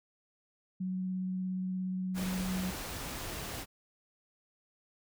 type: tone with vibrato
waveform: sine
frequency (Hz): 185.5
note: F#3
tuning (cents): +5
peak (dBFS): -32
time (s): 0.8-2.71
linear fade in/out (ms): 10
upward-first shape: sine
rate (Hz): 17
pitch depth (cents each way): 9
type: noise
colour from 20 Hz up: pink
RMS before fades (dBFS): -40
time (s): 2.14-3.66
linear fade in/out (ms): 50
effects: none